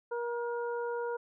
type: harmonic tone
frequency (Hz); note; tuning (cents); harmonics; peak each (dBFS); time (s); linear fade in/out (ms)
474.9; A#4; +32; 1 / 2 / 3; -33 / -39 / -43; 0.11-1.17; 10
effects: none